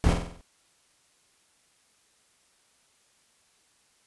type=noise with echo; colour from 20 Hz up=brown; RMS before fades=-20 dBFS; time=0.04-0.13 s; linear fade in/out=0 ms; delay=47 ms; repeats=6; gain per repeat=-5 dB; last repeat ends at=0.412 s; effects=white hiss -65 dBFS RMS until 4.06 s + resampled to 24000 Hz